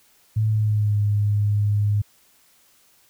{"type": "tone with pitch glide", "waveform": "sine", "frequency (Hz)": [108.8, 103.47], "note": ["A2", "G#2"], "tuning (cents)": [-19, -6], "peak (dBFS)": -17, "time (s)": [0.36, 2.02], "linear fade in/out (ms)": 10, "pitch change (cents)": -87, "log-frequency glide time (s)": [0.48, 0.97], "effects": ["white hiss -58 dBFS RMS until 3.09 s"]}